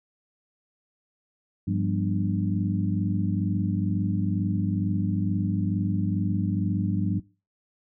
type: tone cluster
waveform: sine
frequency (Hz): 101.1 / 176 / 198.2 / 242.9 / 297.2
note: G#2 / F3 / G3 / B3 / D4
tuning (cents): -46 / +14 / +19 / -29 / +21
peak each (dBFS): -27 / -28 / -29 / -35 / -32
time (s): 1.67-7.2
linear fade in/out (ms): 10
effects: noise-tail reverb RT60 0.3 s tail -19 dB re dry